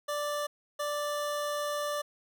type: tone pair in turn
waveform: 25% pulse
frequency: 587.3 / 587.3 Hz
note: D5 / D5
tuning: 0 / 0 cents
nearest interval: unison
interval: 0 cents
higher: neither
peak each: -27 dBFS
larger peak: neither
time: 0.08-0.47 / 0.79-2.02 s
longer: second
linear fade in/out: 10 ms
effects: none